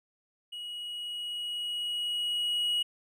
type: tone with level ramp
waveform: triangle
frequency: 2906 Hz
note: F#7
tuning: 32 cents flat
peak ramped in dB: -36 to -24 dBFS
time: 0.52-2.83 s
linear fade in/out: 10 ms
effects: none